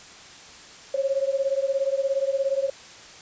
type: beating tone pair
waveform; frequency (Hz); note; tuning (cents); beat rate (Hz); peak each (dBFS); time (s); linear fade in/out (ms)
sine; 538 / 555; C5 / C#5; +48 / +2; 17; -24 / -25; 0.94-2.7; 5
effects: white hiss -45 dBFS RMS until 3.21 s + resampled to 16000 Hz